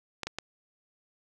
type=clicks; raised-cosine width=0.2 ms; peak=-16 dBFS; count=3; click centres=0.233 / 0.27 / 0.386 s; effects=none